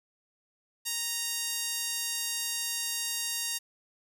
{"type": "tone with high-pass filter", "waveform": "5% pulse", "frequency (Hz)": 932.3, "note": "A#5", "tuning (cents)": 0, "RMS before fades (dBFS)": -33, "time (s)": [0.85, 3.59], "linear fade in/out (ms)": 20, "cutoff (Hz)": 1900, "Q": 0.52, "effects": ["10-bit"]}